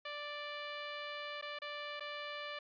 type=tone with dropouts; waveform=10% pulse; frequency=587.3 Hz; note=D5; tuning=in tune; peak=-33 dBFS; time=0.05-2.59 s; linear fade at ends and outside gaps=5 ms; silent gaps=1.414-1.424 / 1.589-1.618 / 1.998-2.006 s; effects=resampled to 11025 Hz